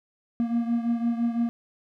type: beating tone pair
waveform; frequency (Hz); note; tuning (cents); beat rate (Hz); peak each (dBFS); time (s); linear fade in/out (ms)
triangle; 233.1 / 239; A#3 / A#3; 0 / +43; 5.9; -22 / -27; 0.4-1.49; 0
effects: none